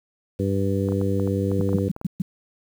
harmonic tone, 98 Hz, G2, in tune, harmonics 1 / 2 / 3 / 4 / 5, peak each -24 / -26 / -28 / -29 / -28 dBFS, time 0.39-1.89 s, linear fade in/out 10 ms
clicks, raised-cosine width 1 ms, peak -21 dBFS, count 12, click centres 0.887 / 0.922 / 1.014 / 1.198 / 1.275 / 1.516 / 1.611 / 1.691 / 1.731 / 1.785 / 1.964 / 2.014 s
sine tone bursts, 183.5 Hz, F#3, 14 cents flat, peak -18 dBFS, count 5, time 1.59-2.22 s, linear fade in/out 5 ms, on 22 ms, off 130 ms
effects 8-bit

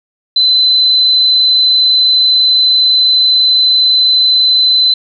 sine tone, 4037 Hz, B7, 37 cents sharp, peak -6 dBFS, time 0.36-4.94 s, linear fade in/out 5 ms, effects none

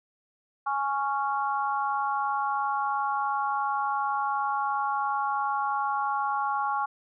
sine chord, Db major, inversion second, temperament just, 831.5 / 1108.7 / 1385.9 Hz, Ab5 / Db6 / F6, +2 / 0 / -14 cents, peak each -28 / -29 / -33 dBFS, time 0.66-6.86 s, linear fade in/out 10 ms, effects none

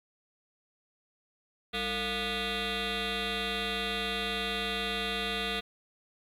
sine tone with frequency modulation, 1975.5 Hz, B6, in tune, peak -27 dBFS, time 1.73-5.61 s, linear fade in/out 20 ms, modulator 254 Hz, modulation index 7.5, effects tanh soft clip ceiling -29 dBFS + 10-bit

